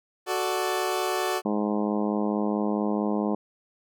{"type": "chord", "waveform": "20% pulse", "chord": "D major", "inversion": "first", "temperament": "equal", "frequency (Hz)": [370, 440, 587.3], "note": ["F#4", "A4", "D5"], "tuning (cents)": [0, 0, 0], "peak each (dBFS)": [-22, -26, -27], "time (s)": [0.26, 1.42], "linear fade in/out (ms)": 50}
{"type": "harmonic tone", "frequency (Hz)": 104.5, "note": "G#2", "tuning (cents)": 11, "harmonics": [2, 3, 4, 5, 6, 7, 8, 9, 10], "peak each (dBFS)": [-26, -30, -32, -34, -36, -37, -38, -39, -40], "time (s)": [1.45, 3.35], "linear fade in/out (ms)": 5}
{"effects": []}